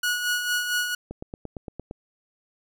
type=tone with tremolo; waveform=sawtooth; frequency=1459 Hz; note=F#6; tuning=25 cents flat; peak=-18 dBFS; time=0.03-0.95 s; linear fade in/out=5 ms; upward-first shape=sine; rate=4.4 Hz; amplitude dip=50%
type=click train; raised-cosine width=2 ms; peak=-21 dBFS; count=8; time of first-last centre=1.11-1.911 s; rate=8.74 Hz
effects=none